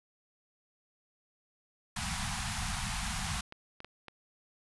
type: band-stop noise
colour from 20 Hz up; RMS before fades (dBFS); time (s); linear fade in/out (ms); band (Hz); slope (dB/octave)
pink; -35; 1.96-3.41; 5; 230 to 700; 96
type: clicks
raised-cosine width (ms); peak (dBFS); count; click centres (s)
0.3; -29; 9; 2.389 / 2.623 / 3.192 / 3.268 / 3.365 / 3.524 / 3.804 / 3.846 / 4.083
effects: resampled to 24000 Hz